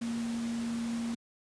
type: tone in noise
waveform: sine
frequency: 232.6 Hz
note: A#3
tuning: 4 cents flat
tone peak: -31 dBFS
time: 0.01-1.15 s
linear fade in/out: 10 ms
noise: pink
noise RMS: -44 dBFS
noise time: 0.01-1.15 s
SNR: +10 dB
effects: high-pass 100 Hz 12 dB/octave + resampled to 22050 Hz